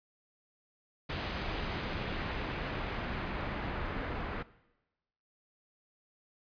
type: noise with low-pass filter sweep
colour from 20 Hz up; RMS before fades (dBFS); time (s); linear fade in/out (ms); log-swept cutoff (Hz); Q
pink; -37; 1.09-4.43; 10; 3600 to 1800; 0.9
effects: noise-tail reverb RT60 1.0 s tail -19 dB re dry + resampled to 11025 Hz